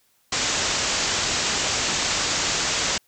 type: low-pass noise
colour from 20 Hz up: white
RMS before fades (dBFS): -24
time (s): 0.32-2.98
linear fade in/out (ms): 5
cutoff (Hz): 7600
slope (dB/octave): 96
effects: white hiss -64 dBFS RMS until 3.07 s